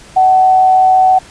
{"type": "tone with frequency modulation", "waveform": "sine", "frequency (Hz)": 751, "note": "F#5", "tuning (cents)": 26, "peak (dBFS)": -5, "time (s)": [0.16, 1.19], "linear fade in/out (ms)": 10, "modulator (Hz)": 115, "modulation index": 0.24, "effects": ["pink hiss -38 dBFS RMS until 1.3 s", "resampled to 22050 Hz"]}